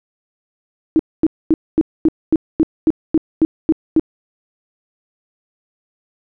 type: tone bursts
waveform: sine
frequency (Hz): 318.1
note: D#4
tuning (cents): +38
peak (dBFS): -8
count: 12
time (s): 0.96-3.996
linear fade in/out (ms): 0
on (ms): 33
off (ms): 240
effects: none